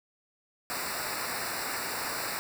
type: noise with comb filter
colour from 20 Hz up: pink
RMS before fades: -34 dBFS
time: 0.7-2.39 s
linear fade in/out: 0 ms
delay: 0.31 ms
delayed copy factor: -1
effects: none